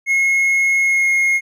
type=tone with pitch glide; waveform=triangle; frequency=2166 to 2150 Hz; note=C#7 to C7; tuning=-41 to +47 cents; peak=-11 dBFS; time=0.06-1.41 s; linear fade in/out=50 ms; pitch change=-12 cents; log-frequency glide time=0.81-1.1 s; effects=none